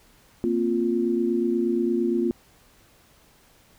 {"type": "chord", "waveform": "sine", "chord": "Bb suspended second", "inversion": "none", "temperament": "equal", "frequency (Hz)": [233.1, 261.6, 349.2], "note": ["Bb3", "C4", "F4"], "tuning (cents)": [0, 0, 0], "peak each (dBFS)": [-25, -28, -23], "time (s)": [0.44, 2.31], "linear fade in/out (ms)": 0, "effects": ["pink hiss -57 dBFS RMS until 3.78 s"]}